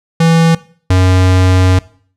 square tone pair in turn, 164.81 / 92.5 Hz, E3 / F#2, 0 / 0 cents, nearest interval minor seventh, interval 1000 cents, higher first, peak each -7 dBFS, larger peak neither, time 0.2-0.55 / 0.9-1.79 s, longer second, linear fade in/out 5 ms, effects noise-tail reverb RT60 0.5 s tail -20 dB re dry + low-pass 8000 Hz 12 dB/octave

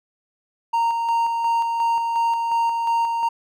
triangle tone with tremolo, 926 Hz, A#5, 12 cents flat, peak -15 dBFS, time 0.73-3.29 s, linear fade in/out 10 ms, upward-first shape square, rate 2.8 Hz, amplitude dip 35%, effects none

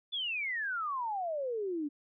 sine exponential sweep, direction down, 3520 to 280.9 Hz, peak -32 dBFS, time 0.12-1.89 s, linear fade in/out 20 ms, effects none

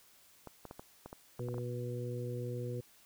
clicks, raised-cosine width 1 ms, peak -31 dBFS, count 10, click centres 0.473 / 0.653 / 0.711 / 0.795 / 1.06 / 1.129 / 1.394 / 1.486 / 1.543 / 1.582 s
harmonic tone, 122 Hz, B2, 21 cents flat, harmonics 1 / 2 / 3 / 4, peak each -38 / -47 / -44 / -43 dBFS, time 1.39-2.81 s, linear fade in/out 10 ms
effects white hiss -63 dBFS RMS until 3.05 s

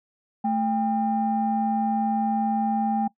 sine tone pair together, 220 / 797.5 Hz, A3 / G5, 0 / +30 cents, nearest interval octave + minor seventh, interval 2230 cents, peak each -23 dBFS, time 0.44-3.08 s, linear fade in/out 10 ms, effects noise-tail reverb RT60 0.1 s tail -21 dB re dry + tanh soft clip ceiling -14 dBFS

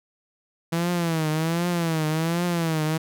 sawtooth tone with vibrato, 164.81 Hz, E3, in tune, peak -18 dBFS, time 0.72-2.98 s, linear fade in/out 10 ms, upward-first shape triangle, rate 1.3 Hz, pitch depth 130 cents each way, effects none

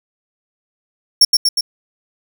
40% pulse tone with echo, 5480 Hz, F8, 34 cents flat, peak -4 dBFS, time 1.21-1.25 s, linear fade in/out 5 ms, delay 120 ms, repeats 3, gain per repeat -3 dB, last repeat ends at 1.61 s, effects none

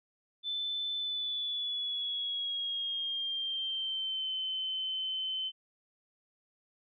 sine tone with pitch glide, 3520 to 3064 Hz, A7 to G7, 0 to -40 cents, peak -32 dBFS, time 0.43-5.52 s, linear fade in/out 50 ms, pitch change -240 cents, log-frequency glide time 0.97-4.31 s, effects none

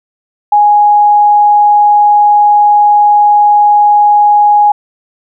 sine tone, 830 Hz, G#5, 1 cent flat, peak -3 dBFS, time 0.52-4.72 s, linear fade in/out 5 ms, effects none

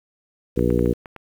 harmonic tone, 59.9 Hz, A#1, 48 cents sharp, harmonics 1 / 2 / 3 / 4 / 5 / 6 / 7 / 8, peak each -25 / -25 / -25 / -25 / -25 / -25 / -25 / -25 dBFS, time 0.56-0.94 s, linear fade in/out 20 ms
clicks, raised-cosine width 0.5 ms, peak -22 dBFS, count 6, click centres 0.592 / 0.704 / 0.792 / 0.859 / 1.058 / 1.163 s
effects 8-bit

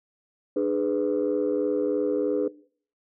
sine chord, G# diminished, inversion second, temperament just, 299 / 415.3 / 498.4 Hz, D4 / G#4 / B4, +31 / 0 / +16 cents, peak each -25 dBFS, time 0.56-2.48 s, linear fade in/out 5 ms, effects noise-tail reverb RT60 0.5 s tail -20 dB re dry + tanh soft clip ceiling -16 dBFS

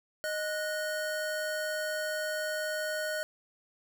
square tone pair together, 618 / 1468.9 Hz, D#5 / F#6, -12 / -13 cents, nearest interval octave + minor third, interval 1499 cents, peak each -34 / -36 dBFS, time 0.24-3.23 s, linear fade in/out 0 ms, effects none

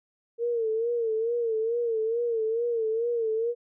sine tone with vibrato, 457.7 Hz, A#4, 32 cents flat, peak -24 dBFS, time 0.38-3.55 s, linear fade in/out 50 ms, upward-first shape sine, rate 2.3 Hz, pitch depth 78 cents each way, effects none

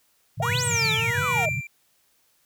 white band-pass noise, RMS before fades -30 dBFS, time 0.37-1.61 s, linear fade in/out 10 ms, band 100 to 150 Hz, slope 48 dB/octave
sine exponential two-way sweep, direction up then down, 594 to 8600 to 594 Hz, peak -25 dBFS, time 0.4-1.49 s, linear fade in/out 2 ms, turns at 0.65 s
10% pulse tone with vibrato, 466.2 Hz, A#4, in tune, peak -19 dBFS, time 0.42-1.46 s, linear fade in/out 10 ms, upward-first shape triangle, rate 1.5 Hz, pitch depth 120 cents each way
triangle tone with tremolo, 2361 Hz, D7, 9 cents sharp, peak -21 dBFS, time 0.71-1.67 s, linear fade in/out 2 ms, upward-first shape sine, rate 1.8 Hz, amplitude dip 80%
effects white hiss -65 dBFS RMS until 2.45 s

